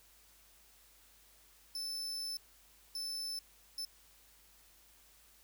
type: tone bursts at uneven times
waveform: 40% pulse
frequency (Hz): 5274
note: E8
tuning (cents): 0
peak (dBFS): -37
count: 3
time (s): 1.75-2.37 / 2.95-3.39 / 3.78-3.85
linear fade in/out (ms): 2
effects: added 50 Hz sine -70 dBFS peak until 5.43 s + white hiss -64 dBFS RMS until 5.43 s